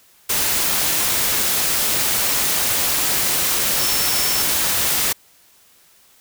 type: tone in noise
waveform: sine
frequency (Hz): 5390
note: E8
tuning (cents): +38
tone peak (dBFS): -25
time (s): 3.79-4.43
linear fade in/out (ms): 10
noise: white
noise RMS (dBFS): -19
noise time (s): 0.29-5.13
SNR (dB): -9
effects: white hiss -53 dBFS RMS until 6.2 s